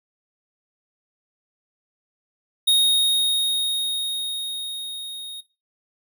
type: tone with level ramp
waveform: square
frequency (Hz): 3729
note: A#7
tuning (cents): 0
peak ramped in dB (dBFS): -14 to -33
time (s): 2.67-5.41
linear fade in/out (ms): 10
effects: noise-tail reverb RT60 0.3 s tail -20 dB re dry